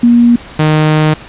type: tone pair in turn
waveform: sine / sawtooth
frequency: 237.8 / 154.34 Hz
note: A#3 / D#3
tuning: +35 / -14 cents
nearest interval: perfect fifth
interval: 749 cents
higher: first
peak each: -3 dBFS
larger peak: neither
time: 0.03-0.36 / 0.59-1.14 s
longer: second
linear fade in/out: 5 ms
effects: pink hiss -32 dBFS RMS until 1.28 s + resampled to 8000 Hz